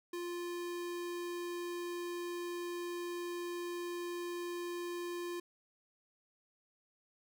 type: tone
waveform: square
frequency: 349.2 Hz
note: F4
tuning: in tune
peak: -39 dBFS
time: 0.13-5.4 s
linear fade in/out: 5 ms
effects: none